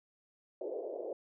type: band-pass noise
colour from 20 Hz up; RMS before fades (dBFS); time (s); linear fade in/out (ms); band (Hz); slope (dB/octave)
white; -40; 0.61-1.13; 2; 360 to 600; 48
effects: none